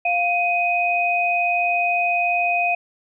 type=tone pair together; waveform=sine; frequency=701.7 / 2503 Hz; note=F5 / D#7; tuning=+8 / +10 cents; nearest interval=octave + minor seventh; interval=2202 cents; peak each=-20 dBFS; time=0.05-2.75 s; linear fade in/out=5 ms; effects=none